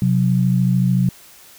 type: tone pair together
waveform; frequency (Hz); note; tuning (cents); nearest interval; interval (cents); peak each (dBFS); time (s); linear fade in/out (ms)
sine; 129.4 / 183; C3 / F#3; -19 / -19; tritone; 600; -16; 0.02-1.09; 2
effects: white hiss -45 dBFS RMS until 1.58 s

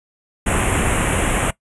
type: band-stop noise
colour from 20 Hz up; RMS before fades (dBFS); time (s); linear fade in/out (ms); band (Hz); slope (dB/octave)
pink; -18; 0.46-1.51; 10; 3000 to 7400; 48
effects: noise-tail reverb RT60 0.1 s tail -19 dB re dry + resampled to 24000 Hz

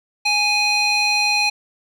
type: tone with band-pass filter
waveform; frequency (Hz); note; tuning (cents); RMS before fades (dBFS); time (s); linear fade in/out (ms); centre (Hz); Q
square; 830.6; G#5; 0; -18; 0.25-1.5; 10; 3300; 3.1
effects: none

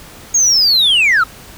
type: linear sweep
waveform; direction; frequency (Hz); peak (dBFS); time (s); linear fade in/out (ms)
sine; down; 6645 to 1244.5; -6; 0.34-1.24; 10
effects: tanh soft clip ceiling -7 dBFS + pink hiss -37 dBFS RMS until 1.57 s

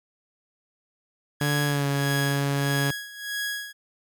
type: tone with tremolo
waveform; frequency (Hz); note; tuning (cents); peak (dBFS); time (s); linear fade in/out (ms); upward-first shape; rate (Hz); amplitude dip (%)
sawtooth; 1661.2; G#6; 0; -23; 1.4-3.73; 20; sine; 1.6; 80
type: tone with pitch glide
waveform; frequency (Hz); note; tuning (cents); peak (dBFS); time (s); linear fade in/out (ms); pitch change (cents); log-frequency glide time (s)
sawtooth; 145.4 to 140.53; D3 to C#3; -17 to +24; -19; 1.41-2.91; 2; -59; 1.65-1.87
effects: none

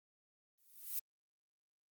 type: noise with exponential growth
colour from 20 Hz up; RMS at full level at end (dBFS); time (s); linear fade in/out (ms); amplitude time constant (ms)
violet; -36; 0.58-0.99; 2; 89
effects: Opus 32 kbps

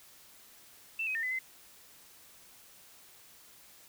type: tone with pitch steps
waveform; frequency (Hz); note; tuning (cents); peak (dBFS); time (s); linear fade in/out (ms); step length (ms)
sine; 2669 / 2528 / 1819 / 2012 / 2057; E7 / D#7 / A#6 / B6 / C7; +21 / +27 / -43 / +32 / -30; -31; 0.99-1.39; 5; 80
effects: white hiss -57 dBFS RMS until 3.88 s

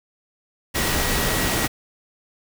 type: tone in noise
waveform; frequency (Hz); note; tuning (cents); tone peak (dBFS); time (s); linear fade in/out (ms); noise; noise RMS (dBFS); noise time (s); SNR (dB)
sine; 1911; A#6; +43; -31; 0.74-1.68; 20; pink; -22; 0.74-1.68; -12
effects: none

